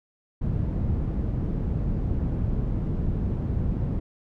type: low-pass noise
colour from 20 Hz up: white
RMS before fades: -26 dBFS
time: 0.41-4 s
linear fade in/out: 10 ms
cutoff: 130 Hz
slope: 12 dB/octave
effects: none